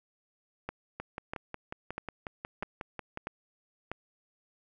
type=two click trains; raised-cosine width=0.5 ms; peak=-22 / -20 dBFS; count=13 / 6; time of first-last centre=1-3.174 / 0.69-3.916 s; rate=5.52 / 1.55 Hz; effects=none